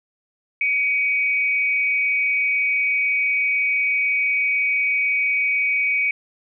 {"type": "tone pair together", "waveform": "sine", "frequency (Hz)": [2264, 2490], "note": ["C#7", "D#7"], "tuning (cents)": [36, 1], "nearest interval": "major second", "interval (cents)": 165, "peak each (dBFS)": [-18, -25], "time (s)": [0.61, 6.11], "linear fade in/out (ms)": 2, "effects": []}